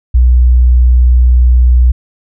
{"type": "tone", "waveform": "sine", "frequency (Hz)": 61.5, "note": "B1", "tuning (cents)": -7, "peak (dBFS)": -3, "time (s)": [0.14, 1.92], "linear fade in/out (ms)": 10, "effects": []}